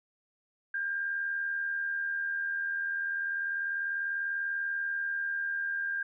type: tone with amplitude modulation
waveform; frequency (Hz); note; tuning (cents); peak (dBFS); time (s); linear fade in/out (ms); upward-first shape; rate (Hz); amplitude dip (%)
sine; 1600; G6; +35; -28; 0.74-6.03; 5; sine; 80.3; 40
effects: none